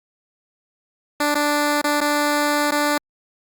10% pulse tone with dropouts, 293.8 Hz, D4, 1 cent sharp, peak -9 dBFS, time 1.2-2.98 s, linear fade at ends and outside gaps 5 ms, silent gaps 1.346-1.352 / 1.816-1.841 / 2.006-2.012 / 2.71-2.719 s, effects Opus 48 kbps

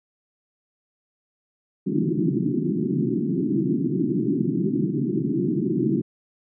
white band-pass noise, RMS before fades -23 dBFS, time 1.86-6.02 s, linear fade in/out 10 ms, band 130 to 370 Hz, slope 96 dB/octave, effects none

